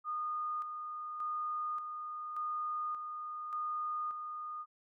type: tone with tremolo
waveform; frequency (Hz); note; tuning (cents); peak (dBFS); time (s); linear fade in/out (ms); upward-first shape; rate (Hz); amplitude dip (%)
sine; 1226; D#6; -26; -34; 0.04-4.66; 50; square; 0.86; 45
effects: none